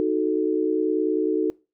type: chord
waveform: sine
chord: D# diminished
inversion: none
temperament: equal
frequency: 311.1 / 370 / 440 Hz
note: D#4 / F#4 / A4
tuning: 0 / 0 / 0 cents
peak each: -24 dBFS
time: 0-1.5 s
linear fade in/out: 0 ms
effects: noise-tail reverb RT60 0.3 s tail -23 dB re dry